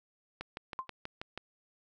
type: click train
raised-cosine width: 0.3 ms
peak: -23 dBFS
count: 7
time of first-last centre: 0.41-1.376 s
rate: 6.21 Hz
type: tone with exponential decay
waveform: sine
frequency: 1046.5 Hz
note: C6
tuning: in tune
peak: -29 dBFS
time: 0.79-0.87 s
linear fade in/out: 0 ms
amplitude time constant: 16 ms
effects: none